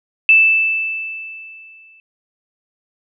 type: tone with exponential decay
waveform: sine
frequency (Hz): 2640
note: E7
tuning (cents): +2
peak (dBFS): -5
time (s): 0.29-2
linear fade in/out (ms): 1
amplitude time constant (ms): 370
effects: none